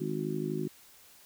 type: harmonic tone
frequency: 52.1 Hz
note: G#1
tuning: 6 cents sharp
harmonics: 3 / 4 / 5 / 6 / 7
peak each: -36 / -38 / -39 / -38 / -35 dBFS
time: 0-0.68 s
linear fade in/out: 10 ms
effects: white hiss -57 dBFS RMS until 1.25 s